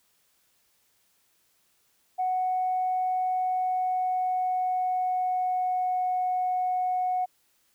sine tone with pitch glide, 740 to 734 Hz, F#5 to F#5, 0 to -14 cents, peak -23 dBFS, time 2.18-7.26 s, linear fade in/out 20 ms, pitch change -14 cents, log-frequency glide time 3.27-6.11 s, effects tanh soft clip ceiling -19 dBFS + white hiss -68 dBFS RMS until 7.74 s

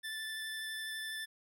25% pulse tone with vibrato, 1759 Hz, A6, 1 cent flat, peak -35 dBFS, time 0.03-1.26 s, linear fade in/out 20 ms, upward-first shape sine, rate 12 Hz, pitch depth 11 cents each way, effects none

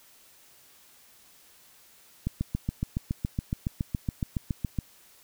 click train, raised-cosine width 5 ms, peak -15 dBFS, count 19, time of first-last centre 2.27-4.787 s, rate 7.15 Hz, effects white hiss -57 dBFS RMS until 5.23 s

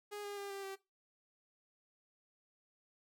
sawtooth tone with pitch steps, 413.3 / 406.9 / 400.6 / 394.4 / 388.3 Hz, G#4 / G#4 / G4 / G4 / G4, -8 / -35 / +38 / +11 / -16 cents, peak -39 dBFS, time 0.11-0.76 s, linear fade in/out 20 ms, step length 130 ms, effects noise-tail reverb RT60 0.2 s tail -17 dB re dry

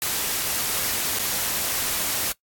white noise with dropouts, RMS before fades -25 dBFS, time 0.02-2.32 s, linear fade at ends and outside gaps 1 ms, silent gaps 1.187-1.193 s, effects noise-tail reverb RT60 0.1 s tail -20 dB re dry + AAC 64 kbps

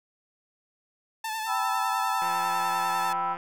sawtooth tone with vibrato, 880 Hz, A5, in tune, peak -26 dBFS, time 1.24-3.13 s, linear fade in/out 5 ms, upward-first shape sine, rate 10 Hz, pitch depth 36 cents each way
sine chord, E minor, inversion first, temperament equal, 784 / 987.8 / 1318.5 Hz, G5 / B5 / E6, 0 / 0 / 0 cents, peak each -30 dBFS, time 1.46-3.37 s, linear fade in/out 50 ms
click train, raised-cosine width 0.5 ms, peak -25 dBFS, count 201, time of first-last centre 2.22-3.369 s, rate 174 Hz
effects none

